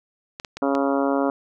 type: clicks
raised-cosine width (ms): 0.2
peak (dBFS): -16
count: 4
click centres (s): 0.399 / 0.448 / 0.57 / 0.751
type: harmonic tone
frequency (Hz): 138.59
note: C#3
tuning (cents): 0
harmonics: 2 / 3 / 4 / 5 / 6 / 7 / 8 / 9 / 10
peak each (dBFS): -22 / -27 / -25 / -28 / -33 / -31 / -34 / -34 / -35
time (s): 0.62-1.3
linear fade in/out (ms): 2
effects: none